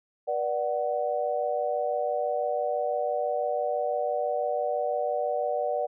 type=tone cluster; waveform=sine; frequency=483 / 589 / 745 Hz; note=B4 / D5 / F#5; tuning=-39 / +5 / +12 cents; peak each=-31 / -28 / -30 dBFS; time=0.27-5.87 s; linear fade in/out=20 ms; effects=none